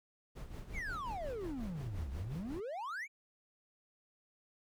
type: noise with tremolo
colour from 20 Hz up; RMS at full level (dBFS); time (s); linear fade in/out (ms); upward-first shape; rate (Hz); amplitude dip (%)
brown; -43; 0.35-2.61; 20; sine; 5.6; 65
type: exponential two-way sweep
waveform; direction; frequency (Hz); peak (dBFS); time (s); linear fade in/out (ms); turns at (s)
triangle; down then up; 2389 to 62.6 to 2389; -37; 0.73-3.08; 50; 2.11
effects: none